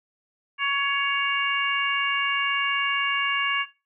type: harmonic tone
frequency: 559 Hz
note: C#5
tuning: 14 cents sharp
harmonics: 2 / 3 / 4 / 5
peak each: -27 / -27 / -27 / -27 dBFS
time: 0.58-3.66 s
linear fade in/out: 50 ms
effects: noise-tail reverb RT60 0.3 s tail -17 dB re dry